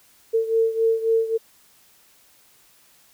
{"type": "beating tone pair", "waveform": "sine", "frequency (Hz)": [450, 453.7], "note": ["A4", "A#4"], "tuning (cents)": [39, -47], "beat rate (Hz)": 3.7, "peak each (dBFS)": [-19, -23], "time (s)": [0.33, 1.38], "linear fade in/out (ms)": 20, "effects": ["white hiss -56 dBFS RMS until 3.13 s"]}